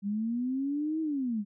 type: linear two-way sweep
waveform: sine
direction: up then down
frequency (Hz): 196 to 322.3 to 196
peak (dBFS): -28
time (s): 0.02-1.45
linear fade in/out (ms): 50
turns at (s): 1.01
effects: none